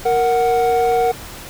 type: tone pair together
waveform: triangle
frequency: 466.2 / 740 Hz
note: A#4 / F#5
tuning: 0 / 0 cents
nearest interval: minor sixth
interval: 800 cents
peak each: -14 dBFS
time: 0.05-1.12 s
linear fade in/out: 10 ms
effects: pink hiss -34 dBFS RMS until 1.49 s